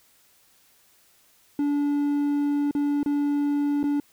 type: tone with dropouts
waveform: triangle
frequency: 288.6 Hz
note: D4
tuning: 30 cents flat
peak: -19 dBFS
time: 1.59-4 s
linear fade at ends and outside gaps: 2 ms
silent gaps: 2.711-2.75 / 3.031-3.06 / 3.831-3.839 s
effects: white hiss -60 dBFS RMS until 4.12 s

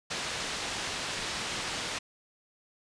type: low-pass noise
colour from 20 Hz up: white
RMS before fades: -35 dBFS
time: 0.1-1.99 s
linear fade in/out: 10 ms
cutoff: 4800 Hz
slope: 12 dB/octave
effects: resampled to 22050 Hz

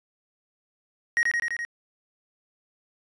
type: tone with echo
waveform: triangle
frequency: 1883 Hz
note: A#6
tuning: 17 cents sharp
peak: -17 dBFS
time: 1.17-1.23 s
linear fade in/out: 0 ms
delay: 84 ms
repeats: 5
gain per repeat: -2 dB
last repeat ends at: 1.65 s
effects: resampled to 22050 Hz

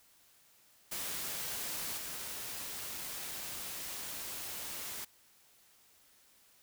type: noise with level steps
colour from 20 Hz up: white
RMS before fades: -39 / -42 dBFS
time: 0.91-5.05 s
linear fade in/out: 10 ms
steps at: 1.97 s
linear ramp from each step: 10 ms
effects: white hiss -65 dBFS RMS until 6.62 s

